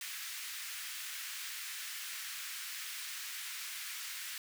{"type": "high-pass noise", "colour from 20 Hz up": "pink", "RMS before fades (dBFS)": -43, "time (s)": [0.01, 4.38], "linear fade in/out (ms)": 2, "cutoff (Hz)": 1600, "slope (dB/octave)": 24, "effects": []}